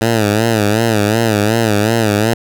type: tone with vibrato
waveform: 10% pulse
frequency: 109.1 Hz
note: A2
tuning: 14 cents flat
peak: -3 dBFS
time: 0.01-2.34 s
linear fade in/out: 5 ms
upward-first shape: sine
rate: 2.7 Hz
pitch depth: 110 cents each way
effects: none